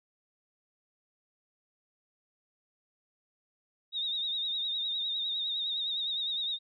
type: tone with vibrato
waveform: sine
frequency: 3729 Hz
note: A#7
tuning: in tune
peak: -30 dBFS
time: 3.92-6.59 s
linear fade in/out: 50 ms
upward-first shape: triangle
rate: 9.8 Hz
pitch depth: 74 cents each way
effects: none